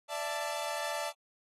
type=chord; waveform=sawtooth; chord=D suspended second; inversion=none; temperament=equal with one note detuned; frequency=587.3 / 668.5 / 880 Hz; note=D5 / E5 / A5; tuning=0 / +24 / 0 cents; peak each=-34 / -35 / -34 dBFS; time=0.08-1.13 s; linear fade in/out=50 ms; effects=AAC 32 kbps

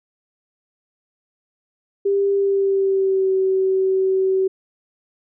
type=tone with pitch glide; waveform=sine; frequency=397.6 to 380.3 Hz; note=G4 to F#4; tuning=+25 to +48 cents; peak=-15 dBFS; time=2.05-4.48 s; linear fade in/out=10 ms; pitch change=-77 cents; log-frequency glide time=2.34-3.32 s; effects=none

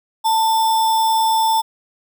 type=tone with sample-and-hold; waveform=sine; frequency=891 Hz; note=A5; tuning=22 cents sharp; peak=-13 dBFS; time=0.24-1.62 s; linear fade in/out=20 ms; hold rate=4410 Hz; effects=none

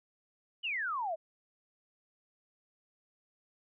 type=exponential sweep; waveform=sine; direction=down; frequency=3038 to 607 Hz; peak=-32 dBFS; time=0.63-1.16 s; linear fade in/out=20 ms; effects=none

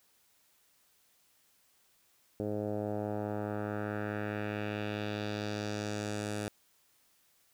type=tone with low-pass filter sweep; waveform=10% pulse; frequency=104.7 Hz; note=G#2; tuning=15 cents sharp; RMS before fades=-36 dBFS; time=2.4-6.48 s; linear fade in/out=0 ms; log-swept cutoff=490 to 10000 Hz; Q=1.7; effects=white hiss -69 dBFS RMS until 7.53 s

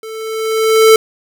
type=tone with level ramp; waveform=square; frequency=441.8 Hz; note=A4; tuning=7 cents sharp; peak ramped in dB=-27 to -3 dBFS; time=0.03-0.96 s; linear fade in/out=2 ms; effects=none

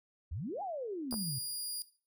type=exponential two-way sweep; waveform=sine; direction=up then down; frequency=66.9 to 840 to 122.7 Hz; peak=-36 dBFS; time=0.31-1.39 s; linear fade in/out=10 ms; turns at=0.62 s
type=tone; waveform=20% pulse; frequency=4846 Hz; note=D#8; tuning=47 cents flat; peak=-31 dBFS; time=1.11-1.82 s; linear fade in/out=0 ms
type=clicks; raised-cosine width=1 ms; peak=-27 dBFS; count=2; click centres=1.126 / 1.141 s
effects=noise-tail reverb RT60 0.4 s tail -17 dB re dry

